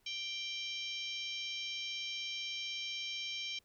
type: harmonic tone with a mistuned harmonic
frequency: 784 Hz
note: G5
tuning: in tune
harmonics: 3 / 4 / 5 / 6 / 7 / 8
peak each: -44 / -41 / -46 / -53 / -47 / -54 dBFS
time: 0.06-3.59 s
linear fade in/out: 5 ms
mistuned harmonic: 8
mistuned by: +27 cents
effects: pink hiss -73 dBFS RMS until 3.64 s